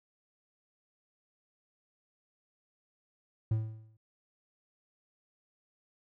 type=tone with exponential decay; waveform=triangle; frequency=110 Hz; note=A2; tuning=in tune; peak=-22 dBFS; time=3.51-3.97 s; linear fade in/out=5 ms; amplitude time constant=100 ms; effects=none